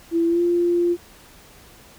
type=tone with pitch glide; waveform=sine; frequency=334.9 to 347.3 Hz; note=E4 to F4; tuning=+27 to -10 cents; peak=-16 dBFS; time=0.11-0.97 s; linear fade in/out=50 ms; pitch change=+63 cents; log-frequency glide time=0.27-0.41 s; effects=pink hiss -48 dBFS RMS until 1.98 s